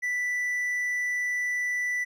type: tone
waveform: triangle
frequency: 1975.5 Hz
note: B6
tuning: in tune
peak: -24 dBFS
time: 0.02-2.05 s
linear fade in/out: 20 ms
effects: none